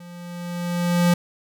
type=tone with level ramp; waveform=square; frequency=174.61 Hz; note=F3; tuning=in tune; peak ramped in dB=-40 to -14 dBFS; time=0-1.14 s; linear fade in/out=5 ms; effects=none